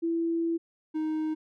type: tone pair in turn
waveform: sine / triangle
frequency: 333 / 312.1 Hz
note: E4 / D#4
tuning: +18 / +5 cents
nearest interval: minor second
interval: 113 cents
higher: first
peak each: -25 dBFS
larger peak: neither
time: 0.02-0.58 / 0.94-1.35 s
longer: first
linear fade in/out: 20 ms
effects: none